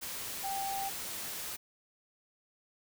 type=tone in noise; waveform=sine; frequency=784 Hz; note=G5; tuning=in tune; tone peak=-34 dBFS; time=0.43-0.9 s; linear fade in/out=20 ms; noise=white; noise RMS=-40 dBFS; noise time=0.01-1.57 s; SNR=+3 dB; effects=none